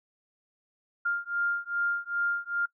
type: beating tone pair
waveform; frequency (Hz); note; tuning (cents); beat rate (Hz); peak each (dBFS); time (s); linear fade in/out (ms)
sine; 1400 / 1402.5; F6 / F6; +4 / +7; 2.5; -30 / -30; 1.05-2.66; 10
effects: noise-tail reverb RT60 0.1 s tail -23 dB re dry